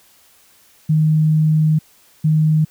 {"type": "tone pair in turn", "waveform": "sine", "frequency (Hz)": [155.56, 155.56], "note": ["D#3", "D#3"], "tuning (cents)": [0, 0], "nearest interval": "unison", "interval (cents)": 0, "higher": "neither", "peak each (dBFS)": -11, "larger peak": "neither", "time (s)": [[0.89, 1.79], [2.24, 2.65]], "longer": "first", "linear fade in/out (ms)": 10, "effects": ["white hiss -52 dBFS RMS until 2.7 s"]}